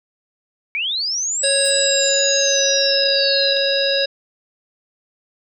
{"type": "linear two-way sweep", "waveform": "sine", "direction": "up then down", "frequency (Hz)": [2217, 8520, 3813], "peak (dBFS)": -19, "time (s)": [0.75, 3.57], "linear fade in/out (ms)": 0, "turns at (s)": 1.5}
{"type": "harmonic tone", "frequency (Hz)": 552, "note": "C#5", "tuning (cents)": -7, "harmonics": [1, 3, 5, 7, 9], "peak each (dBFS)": [-19, -25, -27, -21, -22], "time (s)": [1.43, 4.06], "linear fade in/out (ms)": 10}
{"type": "noise with exponential decay", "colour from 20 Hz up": "white", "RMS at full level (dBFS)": -35, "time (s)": [1.65, 1.83], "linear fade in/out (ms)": 0, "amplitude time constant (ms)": 37}
{"effects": []}